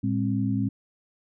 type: tone cluster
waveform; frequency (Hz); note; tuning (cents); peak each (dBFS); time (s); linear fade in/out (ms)
sine; 112.3 / 203.1 / 265.5; A2 / G#3 / C4; +36 / -38 / +25; -27; 0.03-0.69; 10
effects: none